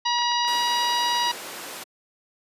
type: harmonic tone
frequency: 960 Hz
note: B5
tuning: 49 cents flat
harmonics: 1 / 2 / 3 / 4 / 5 / 6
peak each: -23 / -31 / -29 / -29 / -30 / -35 dBFS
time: 0.05-1.32 s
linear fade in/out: 10 ms
type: clicks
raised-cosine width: 0.3 ms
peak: -22 dBFS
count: 7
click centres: 0.186 / 0.221 / 0.318 / 0.449 / 0.741 / 0.845 / 0.943 s
type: noise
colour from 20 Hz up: pink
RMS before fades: -34 dBFS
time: 0.47-1.84 s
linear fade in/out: 10 ms
effects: high-pass 400 Hz 12 dB/octave + resampled to 32000 Hz